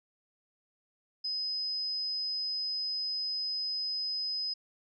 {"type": "tone", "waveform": "sine", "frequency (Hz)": 5040, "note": "D#8", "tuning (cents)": 21, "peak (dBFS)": -31, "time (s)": [1.24, 4.54], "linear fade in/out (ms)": 10, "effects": []}